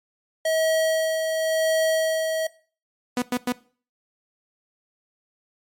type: tone with tremolo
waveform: square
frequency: 640 Hz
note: D#5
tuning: 49 cents sharp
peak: -19 dBFS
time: 0.45-2.47 s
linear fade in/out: 5 ms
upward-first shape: sine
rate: 0.93 Hz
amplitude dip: 40%
type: tone bursts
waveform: sawtooth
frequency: 246.9 Hz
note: B3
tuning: in tune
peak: -17 dBFS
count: 3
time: 3.17-3.523 s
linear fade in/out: 2 ms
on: 51 ms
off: 100 ms
effects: noise-tail reverb RT60 0.4 s tail -19 dB re dry + MP3 64 kbps